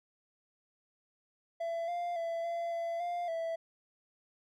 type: tone with pitch steps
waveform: triangle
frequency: 670 / 698 / 669 / 680 / 675 / 700 / 660 Hz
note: E5 / F5 / E5 / F5 / E5 / F5 / E5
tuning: +28 / -1 / +25 / -46 / +41 / +4 / +2 cents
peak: -31 dBFS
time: 1.6-3.56 s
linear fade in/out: 10 ms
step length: 280 ms
effects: none